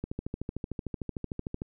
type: click train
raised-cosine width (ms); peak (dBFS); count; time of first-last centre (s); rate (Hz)
3; -20; 22; 0.04-1.619; 13.3
effects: none